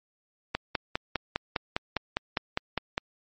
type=click train; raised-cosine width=0.3 ms; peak=-10 dBFS; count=13; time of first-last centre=0.55-2.979 s; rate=4.94 Hz; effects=MP3 32 kbps